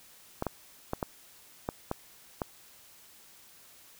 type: clicks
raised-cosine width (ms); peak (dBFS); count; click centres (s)
1; -16; 7; 0.424 / 0.467 / 0.934 / 1.028 / 1.689 / 1.914 / 2.418
effects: white hiss -56 dBFS RMS until 3.99 s